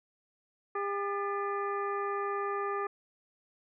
harmonic tone with a mistuned harmonic, 401.8 Hz, G4, 43 cents sharp, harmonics 1 / 2 / 3 / 4 / 5 / 6, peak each -34 / -40 / -34 / -44 / -49 / -52 dBFS, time 0.75-2.87 s, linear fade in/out 5 ms, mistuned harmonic 4, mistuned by +140 cents, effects none

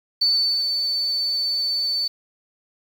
sine tone with ADSR envelope, 4508 Hz, C#8, 28 cents sharp, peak -15 dBFS, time 0.21-2.08 s, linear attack 9 ms, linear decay 410 ms, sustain -5 dB, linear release 8 ms, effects 7-bit

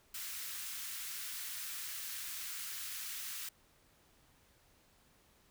white high-pass noise, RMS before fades -43 dBFS, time 0.14-3.49 s, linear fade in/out 5 ms, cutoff 1300 Hz, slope 24 dB/octave, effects pink hiss -68 dBFS RMS until 5.5 s

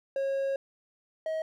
triangle tone pair in turn, 545 / 635.7 Hz, C#5 / D#5, -29 / +37 cents, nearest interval minor third, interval 266 cents, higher second, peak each -25 / -27 dBFS, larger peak first, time 0.16-0.56 / 1.26-1.42 s, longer first, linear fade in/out 2 ms, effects none

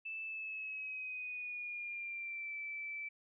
sine tone with pitch glide, 2635 to 2321 Hz, E7 to D7, -1 to -21 cents, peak -40 dBFS, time 0.05-3.09 s, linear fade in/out 10 ms, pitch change -220 cents, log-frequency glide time 0.24-2.55 s, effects none

